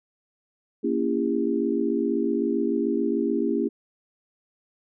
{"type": "chord", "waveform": "sine", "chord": "A# diminished seventh", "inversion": "none", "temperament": "just", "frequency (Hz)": [233.1, 279.7, 335.6, 402.8], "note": ["A#3", "C#4", "E4", "G4"], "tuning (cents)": [0, 16, 31, 47], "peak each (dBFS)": -27, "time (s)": [0.83, 3.69], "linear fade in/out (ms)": 20, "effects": []}